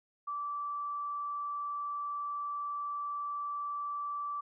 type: tone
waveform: sine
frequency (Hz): 1162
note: D6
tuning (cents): -19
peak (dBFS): -34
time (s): 0.27-4.41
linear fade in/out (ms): 10
effects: none